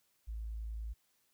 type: tone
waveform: sine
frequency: 55 Hz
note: A1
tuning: in tune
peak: -38 dBFS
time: 0.27-0.94 s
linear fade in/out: 20 ms
effects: white hiss -75 dBFS RMS until 1.33 s